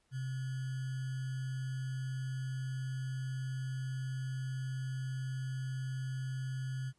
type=tone with sample-and-hold; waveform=sine; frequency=130.81 Hz; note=C3; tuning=in tune; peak=-35 dBFS; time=0.11-6.93 s; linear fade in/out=50 ms; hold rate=1575 Hz; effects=pink hiss -75 dBFS RMS until 6.98 s + resampled to 24000 Hz